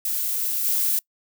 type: noise with level steps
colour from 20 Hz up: violet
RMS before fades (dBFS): -25 / -22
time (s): 0.05-0.99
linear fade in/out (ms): 2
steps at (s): 0.64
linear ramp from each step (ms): 10
effects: noise-tail reverb RT60 0.1 s tail -24 dB re dry